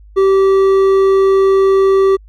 triangle tone with hard clipping, 387.1 Hz, G4, 22 cents flat, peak -9 dBFS, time 0.16-2.17 s, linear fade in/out 20 ms, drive 10 dB, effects added 51 Hz sine -37 dBFS peak until 2.28 s

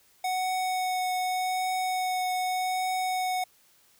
square tone with vibrato, 740 Hz, F#5, in tune, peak -27 dBFS, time 0.24-3.44 s, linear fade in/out 5 ms, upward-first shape triangle, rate 0.84 Hz, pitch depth 11 cents each way, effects white hiss -62 dBFS RMS until 3.99 s

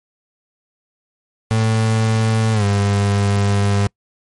35% pulse tone with pitch glide, 111.1 to 100.71 Hz, A2 to G2, +17 to +47 cents, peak -12 dBFS, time 1.51-3.87 s, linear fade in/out 0 ms, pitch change -170 cents, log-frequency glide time 2.53-2.64 s, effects noise-tail reverb RT60 0.1 s tail -26 dB re dry + MP3 48 kbps

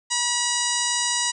harmonic tone with a mistuned harmonic, 966 Hz, B5, 39 cents flat, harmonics 1 / 2 / 3 / 4 / 5 / 6 / 7 / 8 / 9, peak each -30 / -30 / -30 / -30 / -30 / -30 / -30 / -30 / -30 dBFS, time 0.1-1.32 s, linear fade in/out 20 ms, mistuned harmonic 5, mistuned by +16 cents, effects none

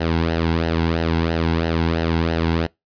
sawtooth tone with flanger, 82.41 Hz, E2, in tune, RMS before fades -20 dBFS, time 0-2.67 s, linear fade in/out 10 ms, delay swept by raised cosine 0.85 to 1.7 ms, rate 3 Hz, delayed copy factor -0.65, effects noise-tail reverb RT60 0.2 s tail -25 dB re dry + resampled to 11025 Hz

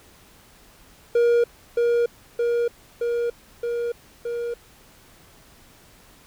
triangle tone with echo, 473.6 Hz, A#4, 27 cents sharp, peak -13 dBFS, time 1.15-1.44 s, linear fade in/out 5 ms, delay 620 ms, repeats 5, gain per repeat -2 dB, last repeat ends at 4.54 s, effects pink hiss -52 dBFS RMS until 6.26 s

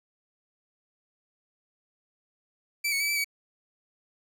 sawtooth tone with pitch steps, 2322 / 2217 / 2294 / 2321 / 2268 Hz, D7 / C#7 / D7 / D7 / C#7, -20 / 0 / -41 / -21 / +39 cents, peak -22 dBFS, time 2.84-3.245 s, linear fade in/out 10 ms, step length 81 ms, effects none

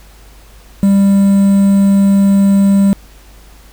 triangle tone with quantisation, 197.8 Hz, G3, 16 cents sharp, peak -4 dBFS, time 0.83-2.93 s, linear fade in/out 0 ms, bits 5, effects added 50 Hz sine -38 dBFS peak until 3.72 s + pink hiss -44 dBFS RMS until 3.72 s

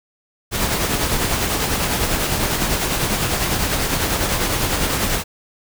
pink noise with tremolo, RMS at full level -18 dBFS, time 0.51-5.24 s, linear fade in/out 50 ms, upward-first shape triangle, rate 10 Hz, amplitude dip 45%, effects none

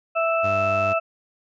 harmonic tone, 659.3 Hz, E5, in tune, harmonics 1 / 2 / 4, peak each -21 / -24 / -27 dBFS, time 0.15-1 s, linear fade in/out 20 ms
sawtooth tone, 99.3 Hz, G2, 23 cents sharp, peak -25 dBFS, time 0.43-0.94 s, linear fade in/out 20 ms
effects resampled to 16000 Hz

